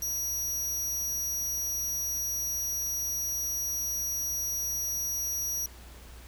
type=tone; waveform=sawtooth; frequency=5780 Hz; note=F#8; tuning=41 cents flat; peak=-27 dBFS; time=0.02-5.66 s; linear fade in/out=2 ms; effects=added 60 Hz sine -47 dBFS peak until 6.27 s + pink hiss -52 dBFS RMS until 6.27 s